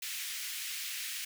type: high-pass noise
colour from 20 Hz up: pink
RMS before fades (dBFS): -39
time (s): 0.02-1.25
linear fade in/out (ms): 5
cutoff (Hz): 2000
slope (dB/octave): 24
effects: none